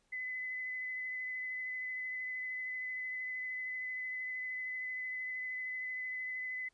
sine tone with vibrato, 2018 Hz, B6, 37 cents sharp, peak -37 dBFS, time 0.12-6.69 s, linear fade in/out 10 ms, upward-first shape sine, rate 13 Hz, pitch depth 12 cents each way, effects pink hiss -75 dBFS RMS until 6.73 s + resampled to 22050 Hz

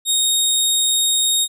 20% pulse tone, 3729 Hz, A#7, in tune, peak -9 dBFS, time 0.05-1.48 s, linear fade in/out 50 ms, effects none

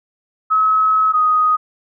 sine tone pair in turn, 1284 / 1248.9 Hz, E6 / D#6, -46 / +6 cents, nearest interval unison, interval 48 cents, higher first, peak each -11 dBFS, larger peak neither, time 0.5-1.13 / 1.13-1.57 s, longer first, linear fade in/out 20 ms, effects none

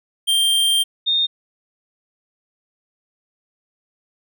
square / sine tone pair in turn, 3174 / 3666 Hz, G7 / A#7, +21 / -30 cents, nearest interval major second, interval 249 cents, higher second, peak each -15 dBFS, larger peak neither, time 0.27-0.84 / 1.06-1.27 s, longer first, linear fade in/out 20 ms, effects none

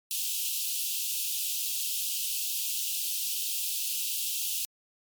white high-pass noise, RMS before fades -31 dBFS, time 0.11-4.65 s, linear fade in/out 0 ms, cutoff 2600 Hz, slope 96 dB/octave, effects MP3 96 kbps

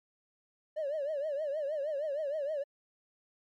triangle tone with vibrato, 589 Hz, D5, 5 cents sharp, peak -28 dBFS, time 0.76-2.64 s, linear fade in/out 20 ms, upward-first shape triangle, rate 6.4 Hz, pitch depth 160 cents each way, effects tanh soft clip ceiling -28 dBFS + MP3 96 kbps

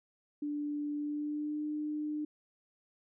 sine tone with pitch glide, 293.7 to 301.1 Hz, D4 to D4, 0 to +43 cents, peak -33 dBFS, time 0.42-2.25 s, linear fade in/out 5 ms, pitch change +43 cents, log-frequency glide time 0.96-1.64 s, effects none

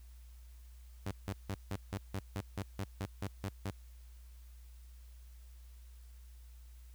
sawtooth tone bursts, 98 Hz, G2, in tune, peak -32 dBFS, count 13, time 1.06-3.708 s, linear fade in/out 5 ms, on 56 ms, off 160 ms, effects added 60 Hz sine -51 dBFS peak until 6.94 s + white hiss -68 dBFS RMS until 6.94 s

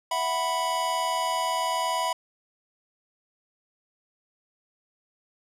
square chord, E suspended second, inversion none, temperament equal, 659.3 / 740 / 987.8 Hz, E5 / F#5 / B5, 0 / 0 / 0 cents, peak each -32 / -33 / -27 dBFS, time 0.11-2.13 s, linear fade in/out 5 ms, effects low-pass 12000 Hz 12 dB/octave

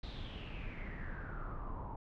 brown noise with low-pass filter sweep, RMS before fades -43 dBFS, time 0.03-1.96 s, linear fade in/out 5 ms, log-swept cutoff 4000 to 880 Hz, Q 6.7, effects none

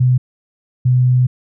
sine tone pair in turn, 126.5 / 126.03 Hz, B2 / B2, +42 / +36 cents, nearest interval unison, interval 6 cents, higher first, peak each -9 dBFS, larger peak neither, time 0-0.18 / 0.85-1.27 s, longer second, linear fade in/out 10 ms, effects none

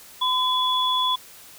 sine tone pair together, 1015 / 3414 Hz, B5 / G#7, +47 / +47 cents, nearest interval octave + major sixth, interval 2100 cents, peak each -22 dBFS, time 0.21-1.16 s, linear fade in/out 10 ms, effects white hiss -46 dBFS RMS until 1.58 s

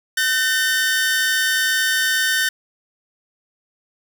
sawtooth tone pair together, 1522.9 / 1811 Hz, F#6 / A6, +49 / +49 cents, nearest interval minor third, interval 300 cents, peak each -16 dBFS, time 0.17-2.49 s, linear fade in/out 5 ms, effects none

